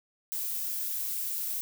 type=noise; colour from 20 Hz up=violet; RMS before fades=-33 dBFS; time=0.32-1.61 s; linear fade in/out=0 ms; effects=none